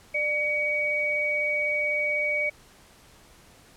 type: tone pair together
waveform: sine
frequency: 596 / 2258 Hz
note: D5 / C#7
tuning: +25 / +31 cents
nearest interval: octave + major seventh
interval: 2306 cents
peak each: -30 / -24 dBFS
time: 0.14-2.5 s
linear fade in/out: 10 ms
effects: pink hiss -54 dBFS RMS until 3.76 s + low-pass 12000 Hz 12 dB/octave